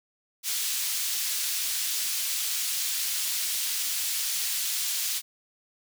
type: high-pass noise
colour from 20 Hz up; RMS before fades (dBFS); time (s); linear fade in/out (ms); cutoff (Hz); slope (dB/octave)
pink; -29; 0.43-5.22; 50; 3800; 12
effects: none